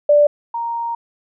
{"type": "tone pair in turn", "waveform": "sine", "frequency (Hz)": [587.3, 932.3], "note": ["D5", "A#5"], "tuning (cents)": [0, 0], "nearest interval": "minor sixth", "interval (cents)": 800, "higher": "second", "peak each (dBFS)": [-8, -20], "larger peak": "first", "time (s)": [[0.09, 0.27], [0.54, 0.95]], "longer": "second", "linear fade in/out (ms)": 5, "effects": []}